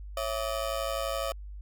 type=ring-modulated tone; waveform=30% pulse; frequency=605 Hz; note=D#5; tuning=49 cents flat; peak=-24 dBFS; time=0.17-1.32 s; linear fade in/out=2 ms; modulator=55.9 Hz; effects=added 50 Hz sine -39 dBFS peak until 1.61 s